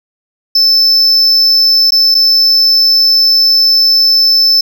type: tone with dropouts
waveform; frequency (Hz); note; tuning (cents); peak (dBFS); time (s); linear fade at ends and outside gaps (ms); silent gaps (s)
triangle; 5274; E8; 0; -4; 0.55-4.61; 5; 1.907-1.92 / 2.145-2.149
effects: none